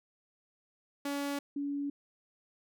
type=tone pair in turn; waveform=sawtooth / sine; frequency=283.2 / 284.2 Hz; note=C#4 / C#4; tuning=+37 / +43 cents; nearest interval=unison; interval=6 cents; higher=second; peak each=-29 / -32 dBFS; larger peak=first; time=1.05-1.39 / 1.56-1.9 s; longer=neither; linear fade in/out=5 ms; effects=none